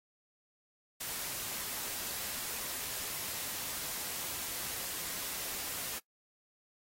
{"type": "noise", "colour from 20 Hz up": "white", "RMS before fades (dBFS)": -39, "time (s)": [1, 5.99], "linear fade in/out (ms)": 10, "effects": ["noise-tail reverb RT60 0.1 s tail -20 dB re dry", "AAC 48 kbps"]}